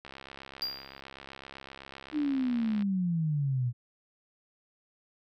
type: click train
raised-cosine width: 0.3 ms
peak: -28 dBFS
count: 189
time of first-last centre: 0.05-2.823 s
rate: 67.8 Hz
type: tone with exponential decay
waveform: triangle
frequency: 4781 Hz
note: D8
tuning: 30 cents sharp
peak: -26 dBFS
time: 0.62-1 s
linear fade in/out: 0 ms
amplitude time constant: 81 ms
type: exponential sweep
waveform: sine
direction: down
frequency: 309 to 118.3 Hz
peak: -26 dBFS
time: 2.12-3.73 s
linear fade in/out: 50 ms
effects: none